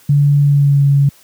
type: tone with pitch glide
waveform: sine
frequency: 143.6 to 140.56 Hz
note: D3 to C#3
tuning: -39 to +24 cents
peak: -7 dBFS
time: 0.09-1.09 s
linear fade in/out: 5 ms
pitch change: -37 cents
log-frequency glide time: 0.41-0.84 s
effects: white hiss -47 dBFS RMS until 1.23 s + high-pass 80 Hz 12 dB/octave